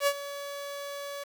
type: tone with ADSR envelope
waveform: sawtooth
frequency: 567 Hz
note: C#5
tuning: 39 cents sharp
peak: -17 dBFS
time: 0-1.24 s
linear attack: 70 ms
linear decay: 59 ms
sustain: -15 dB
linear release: 11 ms
effects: 8-bit